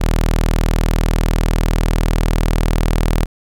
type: tone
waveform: sawtooth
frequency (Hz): 40.06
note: E1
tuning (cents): -49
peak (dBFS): -9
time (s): 0-3.26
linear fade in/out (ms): 20
effects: none